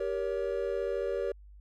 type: chord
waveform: triangle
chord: G diminished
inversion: none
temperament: just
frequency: 392 / 470.4 / 564.5 Hz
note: G4 / Bb4 / Db5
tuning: 0 / +16 / +31 cents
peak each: -32 dBFS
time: 0-1.32 s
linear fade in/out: 5 ms
effects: added 50 Hz sine -49 dBFS peak until 1.6 s